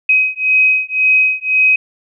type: beating tone pair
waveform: sine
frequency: 2527 / 2528.9 Hz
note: D#7 / D#7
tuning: +26 / +28 cents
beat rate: 1.9 Hz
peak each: -13 dBFS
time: 0.09-1.76 s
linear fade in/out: 5 ms
effects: none